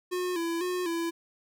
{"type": "tone with vibrato", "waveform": "square", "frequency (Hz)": 348.1, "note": "F4", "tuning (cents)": -6, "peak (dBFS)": -29, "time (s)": [0.11, 1.11], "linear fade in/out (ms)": 20, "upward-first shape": "square", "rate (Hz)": 2, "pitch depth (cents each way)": 66, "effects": []}